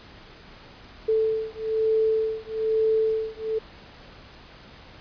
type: beating tone pair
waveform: sine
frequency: 440 / 441.1 Hz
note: A4 / A4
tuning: 0 / +4 cents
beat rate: 1.1 Hz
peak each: -24 dBFS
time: 1.08-3.59 s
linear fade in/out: 10 ms
effects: pink hiss -47 dBFS RMS until 5 s + resampled to 11025 Hz